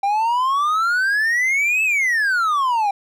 triangle exponential two-way sweep, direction up then down, 784 to 2637 to 784 Hz, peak -14 dBFS, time 0.03-2.91 s, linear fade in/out 5 ms, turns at 1.83 s, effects none

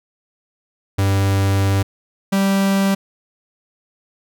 45% pulse tone pair in turn, 98 / 195.45 Hz, G2 / G3, 0 / -5 cents, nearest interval octave, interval 1195 cents, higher second, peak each -14 dBFS, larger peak neither, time 0.98-1.83 / 2.32-2.95 s, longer first, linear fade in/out 10 ms, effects none

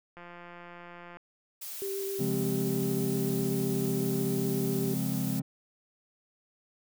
click train, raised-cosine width 0.5 ms, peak -32 dBFS, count 175, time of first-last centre 0.17-1.17 s, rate 174 Hz
blue noise, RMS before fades -40 dBFS, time 1.61-5.4 s, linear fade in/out 10 ms
sine tone with vibrato, 392 Hz, G4, in tune, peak -32 dBFS, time 1.82-4.94 s, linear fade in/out 0 ms, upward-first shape sine, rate 7.7 Hz, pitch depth 12 cents each way
triangle chord, Db major seventh, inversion none, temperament equal with one note detuned, 136.05 / 174.61 / 207.7 / 261.6 Hz, Db3 / F3 / Ab3 / C4, -32 / 0 / 0 / 0 cents, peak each -32 dBFS, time 2.19-5.42 s, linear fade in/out 10 ms
effects none

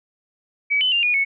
sine tone with pitch steps, 2279 / 3024 / 2794 / 2449 / 2208 Hz, C#7 / F#7 / F7 / D#7 / C#7, +47 / +37 / 0 / -28 / -7 cents, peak -16 dBFS, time 0.7-1.25 s, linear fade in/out 20 ms, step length 110 ms, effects none

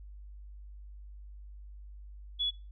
sine tone, 3395 Hz, G#7, 37 cents sharp, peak -28 dBFS, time 2.39-2.51 s, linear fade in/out 20 ms, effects noise-tail reverb RT60 0.3 s tail -22 dB re dry + added 50 Hz sine -45 dBFS peak until 2.71 s

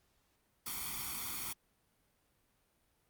white noise with comb filter, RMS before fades -40 dBFS, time 0.66-1.53 s, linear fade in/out 5 ms, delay 0.89 ms, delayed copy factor +0.8, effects pink hiss -75 dBFS RMS until 3.09 s + Opus 48 kbps

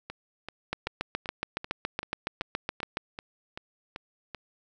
two click trains, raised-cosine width 0.3 ms, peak -21 / -13 dBFS, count 12 / 17, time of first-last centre 0.1-4.347 / 0.73-2.971 s, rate 2.59 / 7.14 Hz, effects none

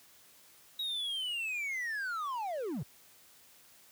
triangle linear sweep, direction down, 3841 to 110 Hz, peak -32 dBFS, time 0.79-2.83 s, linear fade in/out 5 ms, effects white hiss -60 dBFS RMS until 3.91 s + high-pass 60 Hz 12 dB/octave

